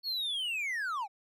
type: linear sweep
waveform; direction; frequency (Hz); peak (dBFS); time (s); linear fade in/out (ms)
triangle; down; 4435 to 740; -30; 0.03-1.08; 50
effects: none